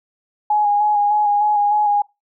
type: tone with vibrato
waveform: sine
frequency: 831 Hz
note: G#5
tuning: 1 cent sharp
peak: -13 dBFS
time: 0.5-2.02 s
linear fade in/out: 5 ms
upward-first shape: square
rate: 3.3 Hz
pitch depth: 20 cents each way
effects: noise-tail reverb RT60 0.2 s tail -22 dB re dry